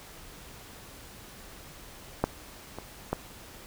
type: clicks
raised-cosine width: 1 ms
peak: -9 / -23 / -13 dBFS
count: 3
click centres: 2.24 / 2.786 / 3.13 s
effects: pink hiss -48 dBFS RMS until 3.66 s